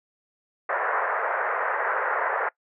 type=band-pass noise; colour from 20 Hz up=white; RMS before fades=-26 dBFS; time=0.69-2.49 s; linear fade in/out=5 ms; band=450 to 1800 Hz; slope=48 dB/octave; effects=noise-tail reverb RT60 0.1 s tail -22 dB re dry